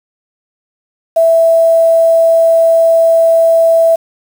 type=tone with quantisation; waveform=sine; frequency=659.3 Hz; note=E5; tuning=in tune; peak=-5 dBFS; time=1.16-3.96 s; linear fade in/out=10 ms; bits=5; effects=none